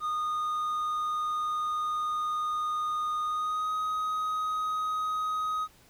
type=tone with pitch glide; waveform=triangle; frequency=1230 to 1256.6 Hz; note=D#6 to D#6; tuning=-20 to +17 cents; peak=-26 dBFS; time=0-5.68 s; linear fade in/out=50 ms; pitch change=+37 cents; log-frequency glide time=3.23-3.73 s; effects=pink hiss -59 dBFS RMS until 5.89 s